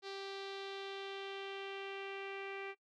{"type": "tone with low-pass filter sweep", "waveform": "sawtooth", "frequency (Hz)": 392, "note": "G4", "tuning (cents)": 0, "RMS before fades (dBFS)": -45, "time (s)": [0.02, 2.75], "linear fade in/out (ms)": 50, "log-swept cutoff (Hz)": [4300, 2400], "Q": 3.3, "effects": ["noise-tail reverb RT60 0.1 s tail -19 dB re dry"]}